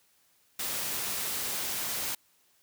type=noise; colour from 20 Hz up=white; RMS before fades=-33 dBFS; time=0.59-2.15 s; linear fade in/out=5 ms; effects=white hiss -67 dBFS RMS until 2.62 s + high-pass 60 Hz 12 dB/octave